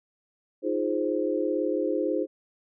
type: chord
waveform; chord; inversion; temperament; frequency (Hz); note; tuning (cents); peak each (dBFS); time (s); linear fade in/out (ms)
sine; F minor seventh; third; equal; 311.1 / 349.2 / 415.3 / 523.3; Eb4 / F4 / Ab4 / C5; 0 / 0 / 0 / 0; -29 / -30 / -30 / -29; 0.62-2.27; 50
effects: none